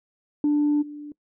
sine tone with level steps, 294.6 Hz, D4, 6 cents sharp, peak -16 / -34 dBFS, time 0.44-1.12 s, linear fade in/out 2 ms, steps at 0.81 s, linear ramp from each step 20 ms, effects noise-tail reverb RT60 0.1 s tail -23 dB re dry + tanh soft clip ceiling -15 dBFS

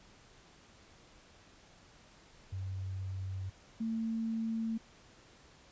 sine tone pair in turn, 95 / 224.8 Hz, F#2 / A3, +46 / +37 cents, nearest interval octave + minor third, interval 1491 cents, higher second, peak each -36 / -32 dBFS, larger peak second, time 2.52-3.5 / 3.8-4.78 s, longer neither, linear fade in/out 10 ms, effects pink hiss -60 dBFS RMS until 5.71 s + resampled to 16000 Hz

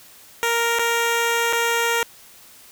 10% pulse tone with dropouts, 466.2 Hz, A#4, in tune, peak -10 dBFS, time 0.43-2.03 s, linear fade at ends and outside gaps 0 ms, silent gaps 0.787-0.793 / 1.527-1.531 s, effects white hiss -47 dBFS RMS until 2.71 s

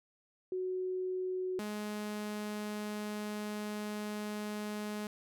sine / sawtooth tone pair in turn, 370 / 210 Hz, F#4 / G#3, 0 / +19 cents, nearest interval minor seventh, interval 981 cents, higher first, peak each -33 / -33 dBFS, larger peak neither, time 0.52-1.59 / 1.59-5.07 s, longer second, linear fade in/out 2 ms, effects none

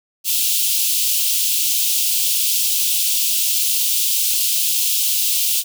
white high-pass noise, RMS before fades -18 dBFS, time 0.24-5.64 s, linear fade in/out 50 ms, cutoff 2700 Hz, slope 48 dB/octave, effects none

